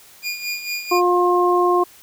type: tone with tremolo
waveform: 25% pulse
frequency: 2427 Hz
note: D#7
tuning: 44 cents flat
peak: -18 dBFS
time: 0.22-1.02 s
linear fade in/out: 50 ms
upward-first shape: sine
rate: 4.4 Hz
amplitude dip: 65%
type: harmonic tone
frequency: 355.5 Hz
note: F4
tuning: 31 cents sharp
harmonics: 1 / 2 / 3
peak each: -16 / -21 / -18 dBFS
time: 0.91-1.84 s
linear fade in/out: 10 ms
effects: white hiss -47 dBFS RMS until 2.02 s